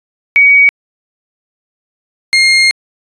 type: tone pair in turn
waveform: sine / 30% pulse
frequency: 2256 / 2129 Hz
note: C#7 / C7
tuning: +30 / +30 cents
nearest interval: minor second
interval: 100 cents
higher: first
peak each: -3 / -3 dBFS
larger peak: neither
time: 0.36-0.69 / 2.33-2.71 s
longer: second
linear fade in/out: 0 ms
effects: resampled to 22050 Hz